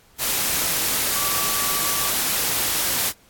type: tone in noise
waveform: sine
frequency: 1153 Hz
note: D6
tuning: 32 cents flat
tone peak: -30 dBFS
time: 1.11-2.12 s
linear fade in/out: 50 ms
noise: white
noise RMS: -22 dBFS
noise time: 0.18-3.13 s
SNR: -11 dB
effects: pink hiss -55 dBFS RMS until 3.29 s + AAC 64 kbps